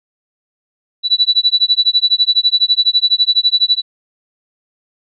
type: tone with tremolo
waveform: sine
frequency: 3951 Hz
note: B7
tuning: in tune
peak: -6 dBFS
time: 1.03-3.82 s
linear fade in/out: 50 ms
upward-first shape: sine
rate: 12 Hz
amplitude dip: 100%
effects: none